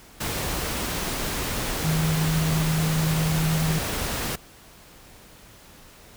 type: tone in noise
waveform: sine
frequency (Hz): 158.6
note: D#3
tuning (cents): +33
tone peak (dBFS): -21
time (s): 1.84-3.79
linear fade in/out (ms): 10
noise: pink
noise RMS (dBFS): -28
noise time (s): 0.2-4.36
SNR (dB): +4
effects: pink hiss -49 dBFS RMS until 6.16 s